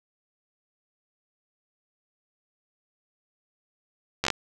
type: slowing click train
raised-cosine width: 0.2 ms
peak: -7 dBFS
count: 5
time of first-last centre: 4.24-4.303 s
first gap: 12 ms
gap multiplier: 1.18
effects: none